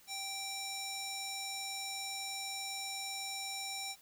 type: tone with band-pass filter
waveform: square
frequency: 782 Hz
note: G5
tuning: 4 cents flat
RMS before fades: -41 dBFS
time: 0.07-3.96 s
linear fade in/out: 50 ms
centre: 6200 Hz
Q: 1.1
effects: white hiss -62 dBFS RMS until 4.01 s